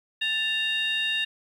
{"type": "tone cluster", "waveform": "sine", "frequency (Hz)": [1766, 2783, 3716], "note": ["A6", "F7", "A#7"], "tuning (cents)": [6, -7, -6], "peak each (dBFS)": [-29, -26, -27], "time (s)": [0.21, 1.25], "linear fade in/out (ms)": 10, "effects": ["tanh soft clip ceiling -18 dBFS", "10-bit"]}